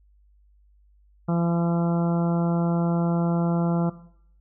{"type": "harmonic tone", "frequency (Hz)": 170, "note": "F3", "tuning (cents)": -46, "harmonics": [1, 2, 3, 4, 5, 6, 7, 8], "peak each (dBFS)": [-21, -31, -34, -34, -37, -40, -39, -39], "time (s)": [1.28, 3.9], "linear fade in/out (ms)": 10, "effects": ["noise-tail reverb RT60 0.7 s tail -17 dB re dry", "added 50 Hz sine -55 dBFS peak until 4.4 s"]}